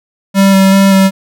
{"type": "tone with vibrato", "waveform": "square", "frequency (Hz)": 194.1, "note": "G3", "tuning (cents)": -17, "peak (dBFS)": -5, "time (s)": [0.34, 1.11], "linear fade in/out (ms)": 50, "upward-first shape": "square", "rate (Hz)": 2.6, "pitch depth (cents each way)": 12, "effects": []}